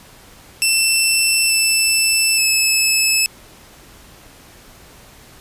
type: tone with pitch steps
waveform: 15% pulse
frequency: 2674 / 2648 / 2605 Hz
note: E7 / E7 / E7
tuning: +24 / +7 / -21 cents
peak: -6 dBFS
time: 0.62-3.26 s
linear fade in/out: 0 ms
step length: 880 ms
effects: pink hiss -44 dBFS RMS until 5.4 s + resampled to 32000 Hz